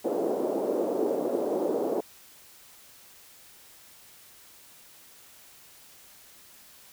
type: band-pass noise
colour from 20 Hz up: white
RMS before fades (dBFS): -28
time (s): 0.04-2.01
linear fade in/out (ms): 10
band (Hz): 290 to 550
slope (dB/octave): 24
effects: white hiss -53 dBFS RMS until 6.92 s